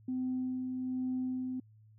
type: tone with tremolo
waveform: sine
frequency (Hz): 255.8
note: C4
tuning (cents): -39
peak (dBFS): -30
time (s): 0.08-1.6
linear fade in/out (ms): 5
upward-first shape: sine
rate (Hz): 1.2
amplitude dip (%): 35
effects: tanh soft clip ceiling -27 dBFS + added 108 Hz sine -57 dBFS peak until 1.98 s